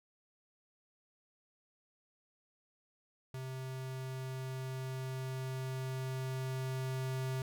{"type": "tone with level ramp", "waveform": "square", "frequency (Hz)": 130.81, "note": "C3", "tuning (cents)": 0, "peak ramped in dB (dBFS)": [-41, -35], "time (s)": [3.34, 7.42], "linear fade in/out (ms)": 2, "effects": []}